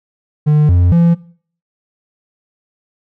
triangle tone with pitch steps, 150.3 / 88.3 / 169.7 Hz, D3 / F2 / F3, +40 / +20 / -49 cents, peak -5 dBFS, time 0.46-1.15 s, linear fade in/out 20 ms, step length 230 ms, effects noise-tail reverb RT60 0.5 s tail -20 dB re dry

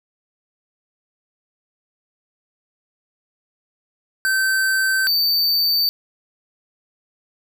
square tone pair in turn, 1546 / 4582 Hz, G6 / D8, -24 / -44 cents, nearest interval octave + perfect fifth, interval 1880 cents, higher second, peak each -17 / -16 dBFS, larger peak second, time 4.25-5.07 / 5.07-5.89 s, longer neither, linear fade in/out 0 ms, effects none

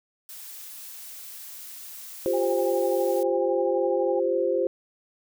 blue noise, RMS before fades -41 dBFS, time 0.29-3.23 s, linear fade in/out 0 ms
sine chord, F suspended second, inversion none, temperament just, 349.2 / 392.9 / 523.8 Hz, F4 / G4 / C5, 0 / +4 / +2 cents, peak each -27 / -27 / -24 dBFS, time 2.26-4.67 s, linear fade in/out 0 ms
sine tone with tremolo, 807 Hz, G#5, 50 cents flat, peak -30 dBFS, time 2.33-4.2 s, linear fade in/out 10 ms, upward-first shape sine, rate 12 Hz, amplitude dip 50%
effects none

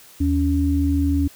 sine tone pair together, 78.6 / 281.4 Hz, D#2 / C#4, +18 / +26 cents, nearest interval octave + minor seventh, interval 2208 cents, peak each -19 dBFS, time 0.2-1.28 s, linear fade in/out 10 ms, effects white hiss -47 dBFS RMS until 1.35 s

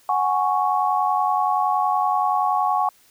sine chord, F# suspended second, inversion none, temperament equal, 740 / 830.6 / 1108.7 Hz, F#5 / G#5 / C#6, 0 / 0 / 0 cents, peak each -22 dBFS, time 0.09-2.89 s, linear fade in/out 2 ms, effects white hiss -56 dBFS RMS until 3.1 s

